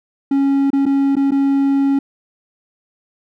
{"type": "tone with dropouts", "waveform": "triangle", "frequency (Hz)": 276, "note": "C#4", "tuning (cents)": -7, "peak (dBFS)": -10, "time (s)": [0.31, 1.99], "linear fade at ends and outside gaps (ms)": 5, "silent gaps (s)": [[0.704, 0.731], [0.856, 0.862], [1.155, 1.166], [1.309, 1.318]], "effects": []}